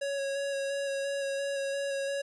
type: tone with vibrato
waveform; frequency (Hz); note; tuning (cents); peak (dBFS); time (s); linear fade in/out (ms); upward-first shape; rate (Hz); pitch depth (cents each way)
square; 554.4; C#5; 0; -31; 0.01-2.22; 10; square; 2.9; 13
effects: resampled to 24000 Hz + 12-bit